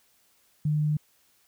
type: tone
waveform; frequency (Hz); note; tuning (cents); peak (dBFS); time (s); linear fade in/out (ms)
sine; 151; D3; +48; -22; 0.65-0.97; 5
effects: white hiss -65 dBFS RMS until 1.47 s